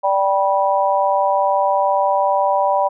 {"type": "harmonic tone", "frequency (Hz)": 195.3, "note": "G3", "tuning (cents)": -6, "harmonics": [3, 4, 5], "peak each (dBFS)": [-18, -18, -18], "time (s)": [0.03, 2.89], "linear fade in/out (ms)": 20, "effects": []}